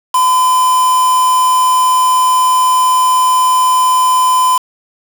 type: tone with quantisation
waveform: triangle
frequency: 1017 Hz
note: C6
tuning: 50 cents flat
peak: -6 dBFS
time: 0.14-4.58 s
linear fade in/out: 5 ms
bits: 3
effects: none